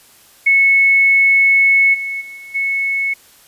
sine tone with level steps, 2200 Hz, C#7, 14 cents flat, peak -8 / -20 / -30 / -32 / -15 dBFS, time 0.46-3.14 s, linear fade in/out 10 ms, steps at 1.93 / 2.2 / 2.36 / 2.54 s, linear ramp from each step 20 ms, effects white hiss -47 dBFS RMS until 3.47 s + resampled to 32000 Hz

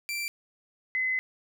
sawtooth / sine tone pair in turn, 2349 / 2036 Hz, D7 / C7, 0 / -48 cents, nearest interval major second, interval 248 cents, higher first, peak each -27 / -25 dBFS, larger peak second, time 0.09-0.28 / 0.95-1.19 s, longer second, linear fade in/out 0 ms, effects none

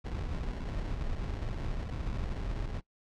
brown noise with sample-and-hold, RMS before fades -35 dBFS, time 0.04-2.81 s, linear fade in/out 20 ms, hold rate 1225 Hz, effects noise-tail reverb RT60 0.1 s tail -19 dB re dry + low-pass 5000 Hz 12 dB/octave

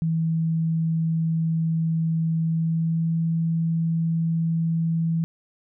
sine tone with pitch glide, 162.6 to 164.39 Hz, E3 to E3, -23 to -4 cents, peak -20 dBFS, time 0.02-5.24 s, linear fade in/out 0 ms, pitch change +19 cents, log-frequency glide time 2.43-3.15 s, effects none

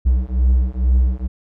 triangle beating tone pair, 61.74 / 63.94 Hz, B1 / C2, 0 / -39 cents, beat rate 2.2 Hz, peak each -14 / -14 dBFS, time 0.05-1.28 s, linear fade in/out 20 ms, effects none

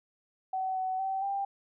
sine tone with pitch steps, 756 / 750 / 769 / 792 Hz, F#5 / F#5 / G5 / G5, +37 / +23 / -33 / +18 cents, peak -29 dBFS, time 0.53-1.45 s, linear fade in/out 5 ms, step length 230 ms, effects none

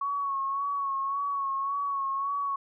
sine tone with vibrato, 1108.7 Hz, C#6, in tune, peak -27 dBFS, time 0.01-2.56 s, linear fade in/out 5 ms, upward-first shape sine, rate 1.8 Hz, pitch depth 37 cents each way, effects none

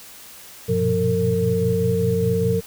sine tone cluster, 97.4 / 118.7 / 123.7 / 176.2 / 454.9 Hz, G2 / A#2 / B2 / F3 / A#4, -11 / +32 / +3 / +16 / -42 cents, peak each -25 / -27 / -27 / -23 / -20 dBFS, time 0.68-2.61 s, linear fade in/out 20 ms, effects white hiss -42 dBFS RMS until 2.66 s

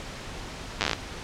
slowing click train, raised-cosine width 0.2 ms, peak -6 dBFS, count 10, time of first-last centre 0.81-0.932 s, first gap 9 ms, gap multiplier 1.1, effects pink hiss -38 dBFS RMS until 1.23 s + low-pass 6000 Hz 12 dB/octave

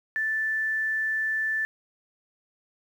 sine tone with quantisation, 1760 Hz, A6, in tune, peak -24 dBFS, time 0.16-1.65 s, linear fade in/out 0 ms, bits 9, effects none

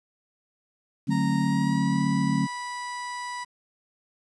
sine chord, D dominant seventh, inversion none, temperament equal with one note detuned, 146.83 / 185 / 220 / 268.1 Hz, D3 / F#3 / A3 / C4, 0 / 0 / 0 / +42 cents, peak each -27 dBFS, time 1.07-2.47 s, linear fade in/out 20 ms
30% pulse tone with pitch glide, 930 to 981.9 Hz, A#5 to B5, -4 to -10 cents, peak -29 dBFS, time 1.1-3.45 s, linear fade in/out 20 ms, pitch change +94 cents, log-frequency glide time 1.38-2.04 s
effects resampled to 22050 Hz + 9-bit

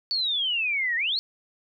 sine exponential two-way sweep, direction down then up, 4522 to 1814 to 4522 Hz, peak -23 dBFS, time 0.11-1.19 s, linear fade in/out 0 ms, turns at 0.96 s, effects none

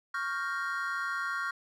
triangle chord, G half-diminished seventh, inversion second, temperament equal, 1108.7 / 1396.9 / 1568 / 1864.7 Hz, Db6 / F6 / G6 / Bb6, 0 / 0 / 0 / 0 cents, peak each -35 / -32 / -37 / -38 dBFS, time 0.14-1.51 s, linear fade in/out 5 ms, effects none

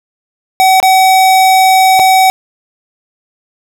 square tone with dropouts, 757 Hz, F#5, 39 cents sharp, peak -5 dBFS, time 0.6-2.3 s, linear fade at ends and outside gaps 0 ms, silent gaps 0.801-0.828 / 1.993-1.997 s, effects none

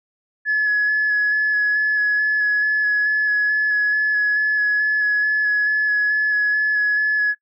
sine tone with vibrato, 1700 Hz, G#6, 40 cents sharp, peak -14 dBFS, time 0.45-7.35 s, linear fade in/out 50 ms, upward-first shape square, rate 2.3 Hz, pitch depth 12 cents each way, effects noise-tail reverb RT60 0.1 s tail -25 dB re dry + tanh soft clip ceiling -12 dBFS

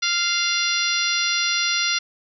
harmonic tone with a mistuned harmonic, 696 Hz, F5, 6 cents flat, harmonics 2 / 3 / 4 / 5 / 6 / 7 / 8, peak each -27 / -27 / -27 / -27 / -27 / -27 / -27 dBFS, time 0.02-1.99 s, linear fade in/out 10 ms, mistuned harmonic 8, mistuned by +43 cents, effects none

